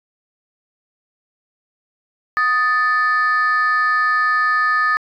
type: tone pair together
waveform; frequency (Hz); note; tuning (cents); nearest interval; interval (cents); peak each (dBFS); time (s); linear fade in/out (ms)
sine; 1245.4 / 1760; D#6 / A6; +1 / 0; tritone; 599; -15 / -15; 2.37-4.97; 0
effects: tanh soft clip ceiling -10 dBFS